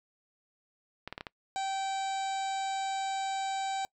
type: clicks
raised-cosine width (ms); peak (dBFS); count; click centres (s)
0.3; -22; 5; 1.076 / 1.126 / 1.179 / 1.209 / 1.268
type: harmonic tone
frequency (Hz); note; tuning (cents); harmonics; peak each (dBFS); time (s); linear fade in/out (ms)
776; G5; -18; 1 / 2 / 3 / 4 / 5 / 6 / 7 / 8 / 9 / 10; -31 / -45 / -46 / -49 / -44 / -51 / -56 / -59 / -48 / -50; 1.56-3.85; 0
effects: noise-tail reverb RT60 0.1 s tail -24 dB re dry